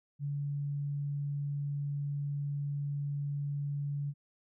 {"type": "tone", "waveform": "sine", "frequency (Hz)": 143.2, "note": "D3", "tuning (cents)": -43, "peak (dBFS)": -32, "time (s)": [0.19, 4.14], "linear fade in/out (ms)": 50, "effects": []}